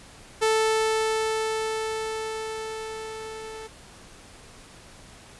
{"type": "tone with level ramp", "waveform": "sawtooth", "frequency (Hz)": 440, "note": "A4", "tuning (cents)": 0, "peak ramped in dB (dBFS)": [-15, -33], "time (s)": [0.41, 3.68], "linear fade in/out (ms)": 20, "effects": ["pink hiss -48 dBFS RMS until 5.39 s", "resampled to 24000 Hz"]}